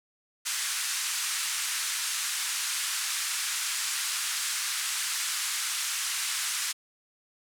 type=band-pass noise; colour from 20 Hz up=white; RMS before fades=-31 dBFS; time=0.45-6.73 s; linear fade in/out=20 ms; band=1200 to 10000 Hz; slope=24 dB/octave; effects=none